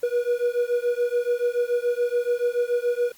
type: beating tone pair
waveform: triangle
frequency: 480 / 487 Hz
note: B4 / B4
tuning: -49 / -24 cents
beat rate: 7 Hz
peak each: -22 dBFS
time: 0.03-3.12 s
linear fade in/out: 5 ms
effects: white hiss -53 dBFS RMS until 3.17 s + Opus 48 kbps